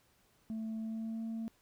sine tone with pitch glide, 221.3 to 225 Hz, A3 to A3, +10 to +39 cents, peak -34 dBFS, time 0.5-1.48 s, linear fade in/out 0 ms, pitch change +29 cents, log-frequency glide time 0.78-1.21 s, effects tanh soft clip ceiling -35 dBFS + pink hiss -70 dBFS RMS until 1.61 s

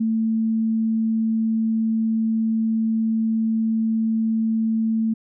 sine tone, 222.9 Hz, A3, 23 cents sharp, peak -18 dBFS, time 0-5.14 s, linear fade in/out 10 ms, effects none

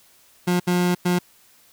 30% pulse tone bursts at uneven times, 178 Hz, F3, 33 cents sharp, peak -15 dBFS, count 3, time 0.47-0.6 / 0.67-0.95 / 1.05-1.19 s, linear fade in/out 10 ms, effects white hiss -55 dBFS RMS until 1.72 s

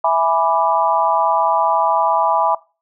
sine chord, E dominant seventh, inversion none, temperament equal, 659.3 / 830.6 / 987.8 / 1174.7 Hz, E5 / G#5 / B5 / D6, 0 / 0 / 0 / 0 cents, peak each -18 / -18 / -17 / -21 dBFS, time 0.04-2.55 s, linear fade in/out 5 ms, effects noise-tail reverb RT60 0.3 s tail -20 dB re dry

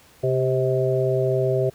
harmonic tone with a mistuned harmonic, 130.81 Hz, C3, in tune, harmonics 1 / 3 / 4 / 5, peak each -23 / -22 / -26 / -25 dBFS, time 0.23-1.7 s, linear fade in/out 10 ms, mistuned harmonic 5, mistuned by -38 cents, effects pink hiss -52 dBFS RMS until 1.74 s + high-pass 60 Hz 12 dB/octave

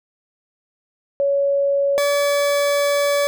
sine / 40% pulse tone pair in turn, 560 / 572.4 Hz, C#5 / D5, +18 / -45 cents, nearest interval unison, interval 37 cents, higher second, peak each -15 dBFS, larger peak neither, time 1.2-1.98 / 1.98-3.27 s, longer second, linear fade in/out 0 ms, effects none

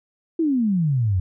sine exponential sweep, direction down, 340.7 to 87.31 Hz, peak -17 dBFS, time 0.39-1.2 s, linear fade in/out 5 ms, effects none

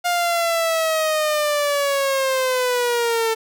sawtooth linear sweep, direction down, 708 to 445 Hz, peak -14 dBFS, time 0.04-3.35 s, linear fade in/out 20 ms, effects none

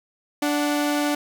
sawtooth tone pair together, 292.8 / 737.8 Hz, D4 / F#5, -5 / -5 cents, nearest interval octave + major third, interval 1600 cents, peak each -17 / -26 dBFS, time 0.42-1.15 s, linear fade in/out 5 ms, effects none

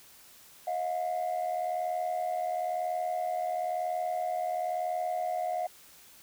sine tone pair together, 636 / 717 Hz, D#5 / F5, +38 / +45 cents, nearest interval major second, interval 207 cents, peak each -32 / -29 dBFS, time 0.67-5.67 s, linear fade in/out 5 ms, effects tanh soft clip ceiling -25 dBFS + white hiss -55 dBFS RMS until 6.22 s

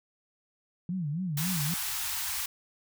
sine tone with vibrato, 164.81 Hz, E3, in tune, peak -29 dBFS, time 0.89-1.74 s, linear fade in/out 2 ms, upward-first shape sine, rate 3.7 Hz, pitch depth 240 cents each way
white band-stop noise, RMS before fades -33 dBFS, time 1.37-2.46 s, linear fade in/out 5 ms, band 110 to 770 Hz, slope 48 dB/octave
effects none

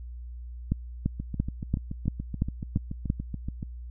two click trains, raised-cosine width 5 ms, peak -20 / -12 dBFS, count 18 / 8, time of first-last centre 1.2-3.629 / 0.72-3.101 s, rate 7 / 2.94 Hz, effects added 60 Hz sine -37 dBFS peak until 3.9 s

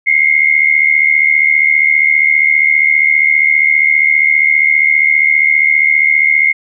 sine tone pair together, 2095 / 2170 Hz, C7 / C#7, +2 / -37 cents, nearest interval minor second, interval 61 cents, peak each -10 dBFS, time 0.06-6.53 s, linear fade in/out 20 ms, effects none

